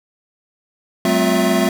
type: tone cluster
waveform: square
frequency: 189.7 / 215.6 / 256.6 / 355.4 / 664 Hz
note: F#3 / A3 / C4 / F4 / E5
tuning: +43 / -35 / -34 / +30 / +12 cents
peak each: -21 dBFS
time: 1.05-1.69 s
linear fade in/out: 2 ms
effects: none